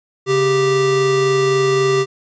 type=tone pair together; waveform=square; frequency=138.59 / 392 Hz; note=C#3 / G4; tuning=0 / 0 cents; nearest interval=octave + tritone; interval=1800 cents; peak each=-23 / -14 dBFS; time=0.26-2.06 s; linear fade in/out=50 ms; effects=resampled to 16000 Hz